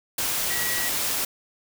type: tone in noise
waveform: sine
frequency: 1926 Hz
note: B6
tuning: 44 cents flat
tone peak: -30 dBFS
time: 0.5-0.89 s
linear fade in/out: 5 ms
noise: white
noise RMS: -26 dBFS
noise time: 0.18-1.25 s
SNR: -7 dB
effects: none